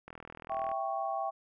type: click train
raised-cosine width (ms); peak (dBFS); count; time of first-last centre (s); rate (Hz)
0.5; -30; 27; 0.08-0.716; 40.9
type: chord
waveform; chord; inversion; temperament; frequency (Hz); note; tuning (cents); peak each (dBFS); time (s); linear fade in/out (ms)
sine; C# diminished; first; equal; 659.3 / 784 / 1108.7; E5 / G5 / C#6; 0 / 0 / 0; -36 / -34 / -38; 0.49-1.31; 20
effects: none